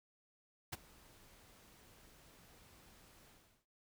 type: noise with ADSR envelope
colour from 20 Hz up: pink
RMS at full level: -40 dBFS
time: 0.72-3.66 s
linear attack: 12 ms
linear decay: 25 ms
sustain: -23 dB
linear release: 390 ms
effects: none